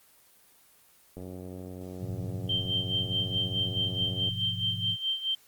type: click train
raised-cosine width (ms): 2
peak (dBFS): -28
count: 287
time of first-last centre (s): 1.17-4.285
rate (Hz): 91.8
type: chord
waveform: sine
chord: F diminished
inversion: first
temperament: equal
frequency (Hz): 103.83 / 123.47 / 174.61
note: Ab2 / Cb3 / F3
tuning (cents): 0 / 0 / 0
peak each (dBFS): -35 / -39 / -40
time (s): 1.99-4.97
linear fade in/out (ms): 50
type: tone with tremolo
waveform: sine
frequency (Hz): 3136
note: G7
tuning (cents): 0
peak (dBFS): -25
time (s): 2.49-5.35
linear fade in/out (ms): 5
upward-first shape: sine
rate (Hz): 4.7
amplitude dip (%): 75
effects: white hiss -60 dBFS RMS until 5.47 s + Opus 24 kbps